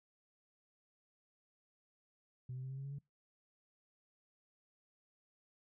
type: tone with pitch steps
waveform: sine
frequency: 126.8 / 129.17 / 131.58 / 134.03 / 136.53 / 139.08 / 141.67 Hz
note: B2 / C3 / C3 / C3 / C#3 / C#3 / C#3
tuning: +46 / -22 / +10 / +42 / -26 / +6 / +38 cents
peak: -40 dBFS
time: 2.49-2.987 s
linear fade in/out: 5 ms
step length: 71 ms
effects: noise-tail reverb RT60 0.2 s tail -25 dB re dry + tanh soft clip ceiling -38 dBFS